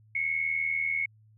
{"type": "tone with amplitude modulation", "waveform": "sine", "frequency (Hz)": 2193, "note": "C#7", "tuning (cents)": -19, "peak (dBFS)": -23, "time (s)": [0.15, 1.06], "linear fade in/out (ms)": 5, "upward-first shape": "sine", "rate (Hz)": 80.2, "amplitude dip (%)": 70, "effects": ["added 108 Hz sine -56 dBFS peak until 1.37 s"]}